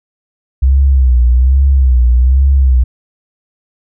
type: tone with vibrato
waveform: sine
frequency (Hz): 64.3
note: C2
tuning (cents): -30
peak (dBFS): -5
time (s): 0.62-2.84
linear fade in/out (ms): 10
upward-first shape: sine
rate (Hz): 1.2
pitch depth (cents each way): 110
effects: none